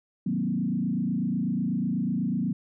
sine tone with frequency modulation, 210 Hz, G#3, 19 cents sharp, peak -24 dBFS, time 0.26-2.53 s, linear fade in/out 5 ms, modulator 28.1 Hz, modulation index 1.9, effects none

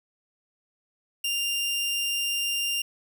sawtooth tone, 2794 Hz, F7, in tune, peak -22 dBFS, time 1.24-2.82 s, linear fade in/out 5 ms, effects none

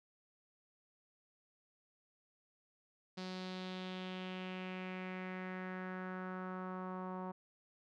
sawtooth tone with low-pass filter sweep, 185 Hz, F#3, in tune, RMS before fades -44 dBFS, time 3.17-7.32 s, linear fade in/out 10 ms, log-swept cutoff 4600 to 990 Hz, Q 3, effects none

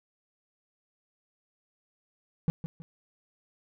triangle tone with echo, 163.3 Hz, E3, 16 cents flat, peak -19 dBFS, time 2.48-2.5 s, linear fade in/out 0 ms, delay 160 ms, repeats 2, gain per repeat -10 dB, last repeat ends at 2.82 s, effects none

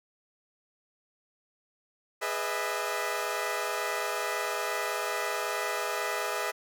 15% pulse chord, E major seventh, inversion first, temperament equal with one note detuned, 415.3 / 493.9 / 610.2 / 659.3 Hz, G#4 / B4 / D#5 / E5, 0 / 0 / -34 / 0 cents, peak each -29 dBFS, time 2.21-6.52 s, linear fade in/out 20 ms, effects none

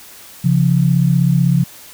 sine tone pair together, 136.04 / 172 Hz, C#3 / F3, -32 / -26 cents, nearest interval major third, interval 406 cents, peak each -13 dBFS, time 0.44-1.64 s, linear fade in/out 10 ms, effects white hiss -39 dBFS RMS until 1.93 s

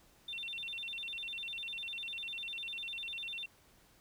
sine tone with vibrato, 3119 Hz, G7, 9 cents flat, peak -38 dBFS, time 0.28-3.46 s, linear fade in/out 5 ms, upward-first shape square, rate 10 Hz, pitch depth 240 cents each way, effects tanh soft clip ceiling -34 dBFS + pink hiss -65 dBFS RMS until 4 s

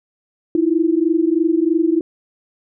sine tone pair together, 317 / 340.1 Hz, D#4 / F4, +32 / -46 cents, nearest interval minor second, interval 122 cents, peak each -16 dBFS, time 0.55-2.01 s, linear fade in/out 2 ms, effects none

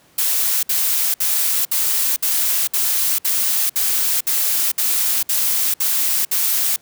blue noise bursts, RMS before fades -18 dBFS, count 13, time 0.18-6.762 s, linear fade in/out 5 ms, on 450 ms, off 61 ms, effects pink hiss -53 dBFS RMS until 6.81 s + high-pass 100 Hz 12 dB/octave

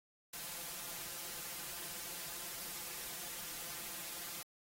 white noise with comb filter, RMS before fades -45 dBFS, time 0.33-4.43 s, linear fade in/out 5 ms, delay 5.8 ms, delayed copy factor +0.75, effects AAC 48 kbps

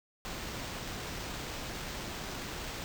pink noise with sample-and-hold, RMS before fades -40 dBFS, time 0.25-2.84 s, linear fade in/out 0 ms, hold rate 11025 Hz, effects none

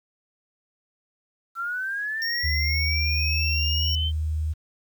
sine linear sweep, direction up, 1337 to 3125 Hz, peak -26 dBFS, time 1.55-4.12 s, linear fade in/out 50 ms
square tone, 5540 Hz, F8, 15 cents flat, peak -28 dBFS, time 2.22-3.95 s, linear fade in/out 0 ms
sine tone with pitch glide, 77.2 to 77.87 Hz, D#2 to D#2, -13 to +2 cents, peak -23 dBFS, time 2.43-4.54 s, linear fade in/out 20 ms, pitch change +15 cents, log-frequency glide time 2.99-3.88 s
effects 9-bit

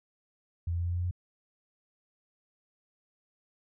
sine tone with pitch steps, 85 / 85.69 / 86.39 / 87.09 / 87.79 / 88.51 / 89.23 Hz, F2 / F2 / F2 / F2 / F2 / F2 / F2, -46 / -32 / -18 / -4 / +10 / +24 / +38 cents, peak -28 dBFS, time 0.67-1.111 s, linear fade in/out 5 ms, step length 63 ms, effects none

